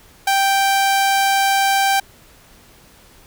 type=tone; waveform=sawtooth; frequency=784 Hz; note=G5; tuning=in tune; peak=-10 dBFS; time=0.27-2 s; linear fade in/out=5 ms; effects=pink hiss -48 dBFS RMS until 3.26 s